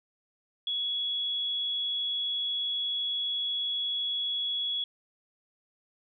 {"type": "tone", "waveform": "sine", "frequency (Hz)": 3363, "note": "G#7", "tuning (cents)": 21, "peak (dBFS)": -28, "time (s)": [0.67, 4.84], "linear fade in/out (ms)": 2, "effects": []}